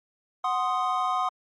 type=chord; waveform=triangle; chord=C diminished; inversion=second; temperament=equal; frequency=740 / 1046.5 / 1244.5 Hz; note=Gb5 / C6 / Eb6; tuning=0 / 0 / 0 cents; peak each=-26 dBFS; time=0.44-1.29 s; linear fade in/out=5 ms; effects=MP3 48 kbps